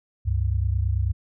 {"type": "tone pair together", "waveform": "sine", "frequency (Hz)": [68.8, 98], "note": ["C#2", "G2"], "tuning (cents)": [-12, 0], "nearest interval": "tritone", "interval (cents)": 612, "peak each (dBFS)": -23, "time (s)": [0.25, 1.13], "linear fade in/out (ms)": 20, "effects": []}